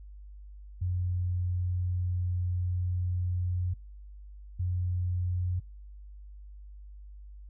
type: tone bursts at uneven times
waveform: sine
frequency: 89.9 Hz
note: F#2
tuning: 49 cents flat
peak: -27 dBFS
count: 2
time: 0.81-3.74 / 4.59-5.6 s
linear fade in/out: 10 ms
effects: noise-tail reverb RT60 0.4 s tail -26 dB re dry + added 50 Hz sine -44 dBFS peak until 7.49 s